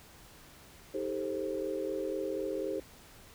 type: chord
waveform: sine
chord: A half-diminished seventh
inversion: second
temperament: just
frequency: 316.8 / 396 / 440 / 528 Hz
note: Eb4 / G4 / A4 / C5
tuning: +31 / +18 / 0 / +16 cents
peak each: -39 / -36 / -40 / -37 dBFS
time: 0.94-2.8 s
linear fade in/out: 5 ms
effects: pink hiss -55 dBFS RMS until 3.34 s